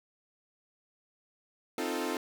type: chord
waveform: sawtooth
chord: F dominant seventh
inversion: second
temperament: equal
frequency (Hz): 261.6 / 311.1 / 349.2 / 440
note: C4 / Eb4 / F4 / A4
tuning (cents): 0 / 0 / 0 / 0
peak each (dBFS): -33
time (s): 1.78-2.17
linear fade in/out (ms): 2
effects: none